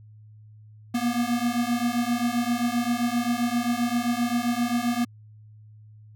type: beating tone pair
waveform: square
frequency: 235.8 / 243.4 Hz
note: A#3 / B3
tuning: +20 / -25 cents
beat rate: 7.6 Hz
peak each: -27 / -26 dBFS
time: 0.94-5.05 s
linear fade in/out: 10 ms
effects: added 107 Hz sine -46 dBFS peak until 6.15 s